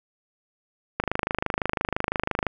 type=click train; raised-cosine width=0.5 ms; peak=-8 dBFS; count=39; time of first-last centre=1-2.467 s; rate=25.9 Hz; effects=none